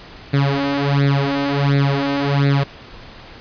sawtooth tone with flanger, 140.2 Hz, C#3, 20 cents sharp, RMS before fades -17 dBFS, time 0.33-2.64 s, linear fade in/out 10 ms, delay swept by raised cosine 0.49 to 3.89 ms, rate 1.4 Hz, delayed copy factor +0.85, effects pink hiss -39 dBFS RMS until 3.4 s + resampled to 11025 Hz

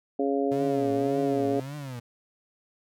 harmonic tone, 138.8 Hz, C#3, 3 cents sharp, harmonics 2 / 3 / 4 / 5, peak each -27 / -27 / -31 / -32 dBFS, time 0.19-1.6 s, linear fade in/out 5 ms
35% pulse tone with vibrato, 130 Hz, C3, 11 cents flat, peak -33 dBFS, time 0.51-2 s, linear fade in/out 10 ms, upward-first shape triangle, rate 1.8 Hz, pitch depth 260 cents each way
effects none

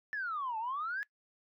sine exponential two-way sweep, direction down then up, 1777 to 859 to 1714 Hz, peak -33 dBFS, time 0.13-1.03 s, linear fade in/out 0 ms, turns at 0.58 s, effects noise-tail reverb RT60 0.1 s tail -22 dB re dry + tanh soft clip ceiling -29 dBFS

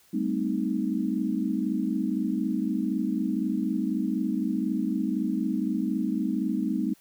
sine chord, A half-diminished seventh, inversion third, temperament equal with one note detuned, 196 / 220 / 257.7 / 311.1 Hz, G3 / A3 / C4 / Eb4, 0 / 0 / -26 / 0 cents, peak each -30 dBFS, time 0.13-6.94 s, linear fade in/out 10 ms, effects white hiss -60 dBFS RMS until 7 s

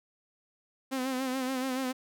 sawtooth tone with vibrato, 260 Hz, C4, 11 cents flat, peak -26 dBFS, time 0.91-1.93 s, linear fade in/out 20 ms, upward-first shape sine, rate 7 Hz, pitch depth 53 cents each way, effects none

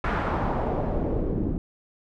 pink noise with low-pass filter sweep, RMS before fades -26 dBFS, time 0.04-1.58 s, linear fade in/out 2 ms, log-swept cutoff 1600 to 280 Hz, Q 1.5, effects none

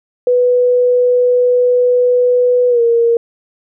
sine tone with pitch glide, 493.9 to 466.7 Hz, B4 to A#4, 0 to +2 cents, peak -8 dBFS, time 0.27-3.17 s, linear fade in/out 2 ms, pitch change -98 cents, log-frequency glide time 2.69-2.81 s, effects none

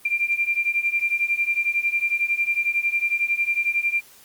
sine beating tone pair, 2371 / 2382 Hz, D7 / D7, +16 / +24 cents, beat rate 11 Hz, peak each -24 / -22 dBFS, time 0.05-4.01 s, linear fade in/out 5 ms, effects white hiss -50 dBFS RMS until 4.24 s + Opus 24 kbps

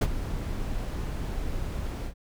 brown noise with ADSR envelope, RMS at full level -17 dBFS, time 0.01-2.14 s, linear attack 9 ms, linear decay 45 ms, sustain -14 dB, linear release 87 ms, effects none

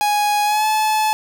45% pulse tone with pitch glide, 830.6 to 862.9 Hz, G#5 to A5, 0 to -34 cents, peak -15 dBFS, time 0.01-1.13 s, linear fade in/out 0 ms, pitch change +66 cents, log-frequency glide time 0.44-0.66 s, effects none

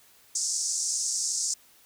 pink band-pass noise, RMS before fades -29 dBFS, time 0.35-1.54 s, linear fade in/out 5 ms, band 5400 to 8400 Hz, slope 48 dB/octave, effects white hiss -58 dBFS RMS until 1.85 s

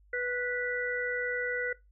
harmonic tone, 491.7 Hz, B4, 8 cents flat, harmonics 1 / 3 / 4, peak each -34 / -34 / -34 dBFS, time 0.13-1.73 s, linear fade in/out 5 ms, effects noise-tail reverb RT60 0.2 s tail -19 dB re dry + added 50 Hz sine -58 dBFS peak until 1.91 s

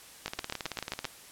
two click trains, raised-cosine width 0.2 ms, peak -17 / -15 dBFS, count 15 / 7, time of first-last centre 0.28-1.045 / 0.26-1.053 s, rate 18.3 / 7.57 Hz, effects white hiss -51 dBFS RMS until 1.31 s + low-pass 12000 Hz 12 dB/octave

